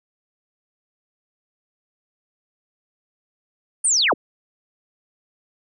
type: linear sweep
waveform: sine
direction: down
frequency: 9397 to 103.3 Hz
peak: -15 dBFS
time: 3.84-4.14 s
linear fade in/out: 10 ms
effects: none